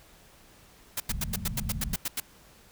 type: noise bursts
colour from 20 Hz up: white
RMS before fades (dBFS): -30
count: 11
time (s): 0.97-2.201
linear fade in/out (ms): 5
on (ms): 31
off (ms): 89
type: low-pass noise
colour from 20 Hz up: pink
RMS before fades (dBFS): -34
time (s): 1.09-1.96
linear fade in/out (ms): 0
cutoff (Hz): 230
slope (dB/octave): 96
effects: pink hiss -56 dBFS RMS until 2.71 s